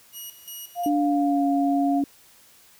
5% pulse tone with tremolo, 2900 Hz, F#7, 35 cents flat, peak -27 dBFS, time 0.12-0.9 s, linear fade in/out 50 ms, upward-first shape square, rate 2.8 Hz, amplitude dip 75%
sine tone, 702 Hz, F5, 9 cents sharp, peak -24 dBFS, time 0.75-2.03 s, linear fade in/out 50 ms
sine tone with pitch glide, 293.7 to 280.3 Hz, D4 to C#4, 0 to +19 cents, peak -20 dBFS, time 0.86-2.04 s, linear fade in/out 2 ms, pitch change -81 cents, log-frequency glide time 0.98-1.47 s
effects white hiss -54 dBFS RMS until 2.79 s

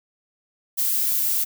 violet noise, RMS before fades -22 dBFS, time 0.77-1.45 s, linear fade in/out 20 ms, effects none

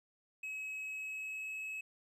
triangle tone with pitch glide, 2561 to 2576 Hz, D#7 to E7, +49 to -41 cents, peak -38 dBFS, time 0.43-1.81 s, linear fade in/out 5 ms, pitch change +10 cents, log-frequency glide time 0.83-1.55 s, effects none

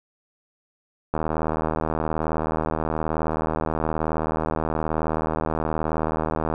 click train, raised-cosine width 1 ms, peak -10 dBFS, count 427, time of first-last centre 1.14-6.539 s, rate 78.9 Hz, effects none

